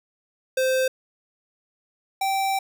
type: tone pair in turn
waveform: square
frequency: 520 / 777.7 Hz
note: C5 / G5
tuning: -11 / -14 cents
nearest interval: perfect fifth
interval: 697 cents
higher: second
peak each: -20 / -22 dBFS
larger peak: first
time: 0.57-0.88 / 2.21-2.59 s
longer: second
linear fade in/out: 5 ms
effects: none